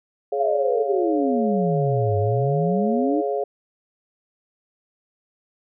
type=chord; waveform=sine; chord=Db major; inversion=second; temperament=equal with one note detuned; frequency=420.1 / 554.4 / 698.5 Hz; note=Ab4 / Db5 / F5; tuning=+20 / 0 / 0 cents; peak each=-24 / -26 / -27 dBFS; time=0.32-3.44 s; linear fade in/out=5 ms
type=exponential two-way sweep; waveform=sine; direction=down then up; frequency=704 to 98.5 to 319 Hz; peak=-20 dBFS; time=0.39-3.22 s; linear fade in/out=20 ms; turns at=2.18 s
effects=none